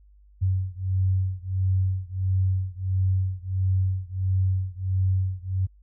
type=beating tone pair; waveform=sine; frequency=93.5 / 95 Hz; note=F#2 / F#2; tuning=+19 / +46 cents; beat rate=1.5 Hz; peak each=-24 / -25 dBFS; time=0.41-5.67 s; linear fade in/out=20 ms; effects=added 50 Hz sine -51 dBFS peak until 5.82 s